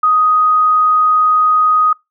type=tone; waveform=sine; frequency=1249 Hz; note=D#6; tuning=6 cents sharp; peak=-8 dBFS; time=0.03-1.93 s; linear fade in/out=5 ms; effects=noise-tail reverb RT60 0.2 s tail -26 dB re dry